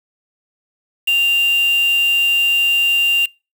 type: tone with quantisation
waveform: sine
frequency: 2787 Hz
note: F7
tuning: 4 cents flat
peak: -12 dBFS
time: 1.07-3.26 s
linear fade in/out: 10 ms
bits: 4
effects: noise-tail reverb RT60 0.3 s tail -26 dB re dry